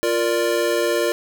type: chord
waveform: square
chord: Bb major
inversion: second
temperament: equal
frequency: 349.2 / 466.2 / 587.3 Hz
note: F4 / Bb4 / D5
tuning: 0 / 0 / 0 cents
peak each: -23 dBFS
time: 0.03-1.12 s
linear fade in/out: 0 ms
effects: none